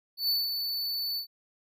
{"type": "tone with ADSR envelope", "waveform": "square", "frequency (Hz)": 4488, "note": "C#8", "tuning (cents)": 21, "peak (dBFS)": -24, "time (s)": [0.17, 1.27], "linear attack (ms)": 120, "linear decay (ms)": 190, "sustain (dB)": -6, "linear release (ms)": 97, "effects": []}